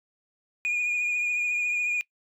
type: tone with vibrato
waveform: sine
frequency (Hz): 2442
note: D#7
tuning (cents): -33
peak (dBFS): -21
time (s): 0.65-2.01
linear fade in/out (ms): 0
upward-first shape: triangle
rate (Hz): 14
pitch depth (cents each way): 31
effects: noise-tail reverb RT60 0.1 s tail -23 dB re dry + tanh soft clip ceiling -23 dBFS